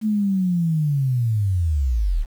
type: linear sweep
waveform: sine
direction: down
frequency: 220 to 32.7 Hz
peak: -17 dBFS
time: 0.01-2.26 s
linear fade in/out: 50 ms
effects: 8-bit